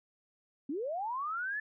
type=linear sweep; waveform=sine; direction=up; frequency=254.9 to 1760 Hz; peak=-33 dBFS; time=0.69-1.6 s; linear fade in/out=5 ms; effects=none